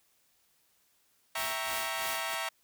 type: chord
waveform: 15% pulse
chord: E diminished seventh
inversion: none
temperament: equal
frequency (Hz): 659.3 / 784 / 932.3 / 1108.7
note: E5 / G5 / Bb5 / Db6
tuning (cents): 0 / 0 / 0 / 0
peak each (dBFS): -31 / -34 / -31 / -33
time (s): 1.35-2.49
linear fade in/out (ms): 5
type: noise with tremolo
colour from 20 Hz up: white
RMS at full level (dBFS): -38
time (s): 1.36-2.36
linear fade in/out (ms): 20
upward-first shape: sine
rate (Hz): 3.1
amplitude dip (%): 80
effects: white hiss -70 dBFS RMS until 2.63 s